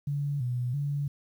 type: tone with vibrato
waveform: sine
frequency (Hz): 133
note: C3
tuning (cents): +29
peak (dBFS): -27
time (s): 0.07-1.08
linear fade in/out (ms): 5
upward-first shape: square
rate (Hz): 1.5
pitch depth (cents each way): 130
effects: 10-bit